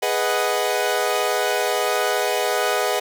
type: chord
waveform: sawtooth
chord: G# minor seventh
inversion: none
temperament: equal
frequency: 415.3 / 493.9 / 622.3 / 740 Hz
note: G#4 / B4 / D#5 / F#5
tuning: 0 / 0 / 0 / 0 cents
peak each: -21 dBFS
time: 0.02-3 s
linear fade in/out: 10 ms
effects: none